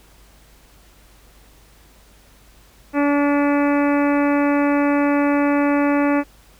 harmonic tone with a mistuned harmonic, 287.2 Hz, D4, 39 cents flat, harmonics 1 / 2 / 3 / 4 / 5 / 6 / 7 / 8 / 9, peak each -16 / -22 / -26 / -28 / -30 / -32 / -33 / -34 / -35 dBFS, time 2.93-6.24 s, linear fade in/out 50 ms, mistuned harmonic 6, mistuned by +17 cents, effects added 50 Hz sine -50 dBFS peak until 6.59 s + pink hiss -52 dBFS RMS until 6.59 s

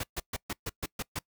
pink noise bursts, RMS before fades -34 dBFS, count 8, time 0-1.19 s, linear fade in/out 5 ms, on 35 ms, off 130 ms, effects noise-tail reverb RT60 0.1 s tail -24 dB re dry

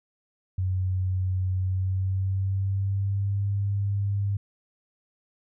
sine tone with pitch glide, 93 to 100.25 Hz, F#2 to G2, +9 to +39 cents, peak -23 dBFS, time 0.58-4.37 s, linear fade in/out 5 ms, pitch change +130 cents, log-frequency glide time 1.56-3.44 s, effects none

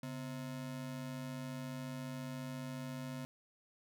square ring-modulated tone, 196 Hz, G3, in tune, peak -39 dBFS, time 0.03-3.25 s, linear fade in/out 0 ms, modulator 57.2 Hz, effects none

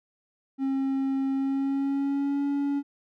triangle tone with pitch glide, 269.5 to 282.6 Hz, C#4 to C#4, -49 to +34 cents, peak -22 dBFS, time 0.58-2.83 s, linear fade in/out 50 ms, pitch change +83 cents, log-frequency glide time 1.32-2.44 s, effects none

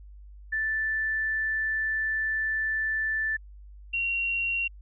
sine tone pair in turn, 1760 / 2748 Hz, A6 / F7, 0 / -29 cents, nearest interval minor sixth, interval 771 cents, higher second, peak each -25 dBFS, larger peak neither, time 0.52-3.37 / 3.93-4.68 s, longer first, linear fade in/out 10 ms, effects added 50 Hz sine -44 dBFS peak until 4.81 s

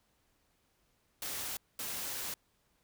white noise bursts at uneven times, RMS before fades -39 dBFS, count 2, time 1.22-1.57 / 1.79-2.34 s, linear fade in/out 2 ms, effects pink hiss -74 dBFS RMS until 2.83 s

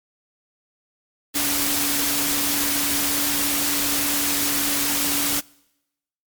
sine tone in noise, 286.2 Hz, D4, 45 cents flat, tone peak -29 dBFS, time 1.34-5.41 s, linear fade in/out 20 ms, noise white, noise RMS -22 dBFS, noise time 1.34-5.41 s, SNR -10 dB, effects noise-tail reverb RT60 0.9 s tail -25 dB re dry + MP3 96 kbps

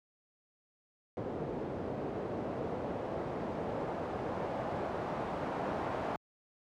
white noise with low-pass filter sweep, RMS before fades -37 dBFS, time 1.17-6.16 s, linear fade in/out 0 ms, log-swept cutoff 460 to 800 Hz, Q 1.2, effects high-pass 80 Hz 12 dB/octave

